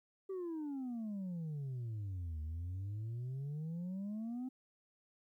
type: exponential two-way sweep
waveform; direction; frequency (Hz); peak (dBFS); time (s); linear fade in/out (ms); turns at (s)
sine; down then up; 392 to 76 to 261.3; -36; 0.29-4.49; 10; 2.41
effects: tanh soft clip ceiling -38 dBFS + 13-bit